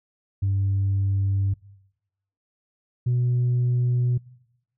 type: tone pair in turn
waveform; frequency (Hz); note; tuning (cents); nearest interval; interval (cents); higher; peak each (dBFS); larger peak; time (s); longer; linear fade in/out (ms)
sine; 98 / 123.08; G2 / B2; 0 / -5; major third; 395; second; -18 / -17; second; 0.42-1.54 / 3.06-4.18; neither; 10
effects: noise-tail reverb RT60 0.9 s tail -23 dB re dry + tanh soft clip ceiling -17 dBFS